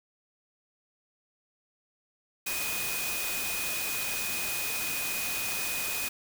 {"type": "tone in noise", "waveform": "sine", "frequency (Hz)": 2489, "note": "D#7", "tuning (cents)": 0, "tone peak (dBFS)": -35, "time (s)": [2.46, 6.09], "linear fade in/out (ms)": 10, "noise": "white", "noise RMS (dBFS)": -33, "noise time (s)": [2.46, 6.09], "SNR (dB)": -5, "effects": []}